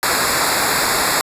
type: noise with comb filter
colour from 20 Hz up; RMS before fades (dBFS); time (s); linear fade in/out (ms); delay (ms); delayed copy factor
pink; -17; 0.03-1.21; 0; 0.33; -0.95
effects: resampled to 32000 Hz